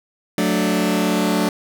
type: chord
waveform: sawtooth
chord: D major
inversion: first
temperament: just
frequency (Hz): 183.54 / 220.2 / 293.7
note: F#3 / A3 / D4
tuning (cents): -14 / +2 / 0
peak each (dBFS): -17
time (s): 0.38-1.49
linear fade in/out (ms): 2
effects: none